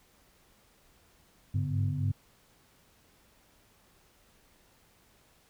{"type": "tone cluster", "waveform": "sine", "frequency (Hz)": [98.3, 101.9, 142.4, 250.2], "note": ["G2", "G#2", "C#3", "B3"], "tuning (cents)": [5, -32, 47, 23], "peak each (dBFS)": [-31, -32, -31, -40], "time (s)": [1.54, 2.12], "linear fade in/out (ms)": 10, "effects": ["tanh soft clip ceiling -17 dBFS", "pink hiss -64 dBFS RMS until 5.49 s"]}